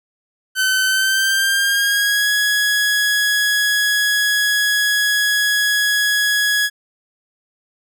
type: tone with pitch glide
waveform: sawtooth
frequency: 1526 to 1673.8 Hz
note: G6 to G#6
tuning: -47 to +13 cents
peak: -11 dBFS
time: 0.55-6.7 s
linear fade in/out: 50 ms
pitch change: +160 cents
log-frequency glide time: 0.86-2.3 s
effects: none